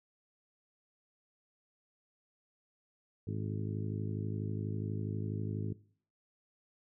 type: harmonic tone with a mistuned harmonic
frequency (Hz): 52.2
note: G#1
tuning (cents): +10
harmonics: 2 / 3 / 4 / 5 / 6 / 7 / 8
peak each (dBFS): -37 / -41 / -43 / -45 / -47 / -48 / -49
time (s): 3.27-5.73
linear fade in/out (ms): 5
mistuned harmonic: 8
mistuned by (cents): +40
effects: noise-tail reverb RT60 0.5 s tail -19 dB re dry